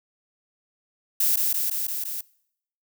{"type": "noise with echo", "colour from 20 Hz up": "violet", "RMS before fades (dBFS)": -21, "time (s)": [1.2, 1.36], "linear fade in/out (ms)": 5, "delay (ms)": 170, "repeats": 5, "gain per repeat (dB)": -2, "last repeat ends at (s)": 2.21, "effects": ["noise-tail reverb RT60 0.7 s tail -23 dB re dry"]}